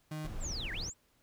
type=tone; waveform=35% pulse; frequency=154.3 Hz; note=D#3; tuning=14 cents flat; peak=-36 dBFS; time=0.11-0.27 s; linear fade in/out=5 ms
type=noise; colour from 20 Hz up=brown; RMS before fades=-40 dBFS; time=0.24-0.9 s; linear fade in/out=10 ms
type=linear two-way sweep; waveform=sine; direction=down then up; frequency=7902 to 1544 to 7902 Hz; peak=-38 dBFS; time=0.4-0.94 s; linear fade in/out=50 ms; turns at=0.72 s
effects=pink hiss -71 dBFS RMS until 1.22 s